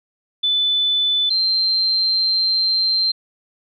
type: tone pair in turn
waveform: sine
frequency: 3500 / 4143 Hz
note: A7 / C8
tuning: -10 / -18 cents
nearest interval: minor third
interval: 292 cents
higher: second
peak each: -15 dBFS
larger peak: neither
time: 0.43-1.3 / 1.3-3.12 s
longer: second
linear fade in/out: 10 ms
effects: none

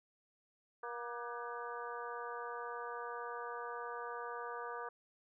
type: harmonic tone with a mistuned harmonic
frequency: 238.2 Hz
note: A#3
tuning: 38 cents sharp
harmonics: 2 / 3 / 4 / 5 / 6 / 7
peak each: -46 / -50 / -47 / -46 / -50 / -54 dBFS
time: 0.83-4.89 s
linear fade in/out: 5 ms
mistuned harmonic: 6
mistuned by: +93 cents
effects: none

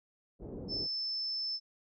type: low-pass noise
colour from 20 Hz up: white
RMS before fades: -43 dBFS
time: 0.39-0.88 s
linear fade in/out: 50 ms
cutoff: 470 Hz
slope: 24 dB/octave
type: tone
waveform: sine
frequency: 5274 Hz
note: E8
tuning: in tune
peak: -33 dBFS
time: 0.68-1.6 s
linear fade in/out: 50 ms
effects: none

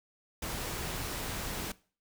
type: noise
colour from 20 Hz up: pink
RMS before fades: -37 dBFS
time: 0.42-1.72 s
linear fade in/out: 5 ms
effects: noise-tail reverb RT60 0.4 s tail -20 dB re dry

